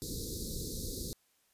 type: band-stop noise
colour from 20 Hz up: pink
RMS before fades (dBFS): -39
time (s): 0.02-1.13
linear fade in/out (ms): 0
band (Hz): 510 to 3800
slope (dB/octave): 96
effects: white hiss -72 dBFS RMS until 1.53 s + resampled to 32000 Hz